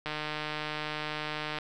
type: click train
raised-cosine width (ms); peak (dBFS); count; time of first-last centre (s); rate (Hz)
0.3; -18; 233; 0.06-1.586; 152
effects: none